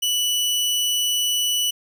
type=tone; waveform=sawtooth; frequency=2960 Hz; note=F#7; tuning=in tune; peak=-16 dBFS; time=0.02-1.71 s; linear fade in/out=10 ms; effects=none